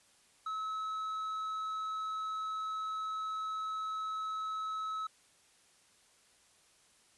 sine tone with tanh clipping, 1292 Hz, E6, 35 cents flat, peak -36 dBFS, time 0.46-5.07 s, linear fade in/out 5 ms, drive 5 dB, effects white hiss -66 dBFS RMS until 7.17 s + resampled to 24000 Hz

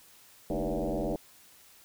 sine tone with frequency modulation, 141 Hz, C#3, 30 cents sharp, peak -28 dBFS, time 0.5-1.16 s, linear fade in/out 2 ms, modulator 88 Hz, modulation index 6.3, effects white hiss -57 dBFS RMS until 1.84 s

